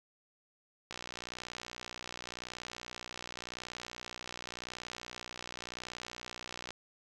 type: click train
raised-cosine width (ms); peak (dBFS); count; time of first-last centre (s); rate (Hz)
0.2; -24; 354; 0.91-6.706; 60.9
effects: none